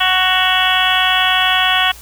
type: harmonic tone with a mistuned harmonic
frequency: 370.8 Hz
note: F#4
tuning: 4 cents sharp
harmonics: 2 / 3 / 4 / 5 / 6 / 7 / 8 / 9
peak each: -19 / -20 / -19 / -20 / -24 / -21 / -19 / -18 dBFS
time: 0-1.92 s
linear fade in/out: 10 ms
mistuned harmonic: 7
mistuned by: +45 cents
effects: added 60 Hz sine -39 dBFS peak until 2.01 s + white hiss -39 dBFS RMS until 2.01 s